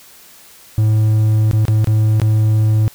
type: tone with dropouts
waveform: triangle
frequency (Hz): 108.4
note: A2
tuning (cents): -25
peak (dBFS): -8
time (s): 0.78-2.88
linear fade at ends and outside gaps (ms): 0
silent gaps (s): 1.512-1.532 / 1.653-1.682 / 1.844-1.872 / 2.199-2.217
effects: white hiss -43 dBFS RMS until 2.94 s